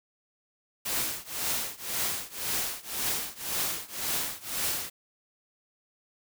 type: noise with tremolo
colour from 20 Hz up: white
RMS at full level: -28 dBFS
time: 0.85-4.9 s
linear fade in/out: 10 ms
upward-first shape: triangle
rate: 1.9 Hz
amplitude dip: 95%
effects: none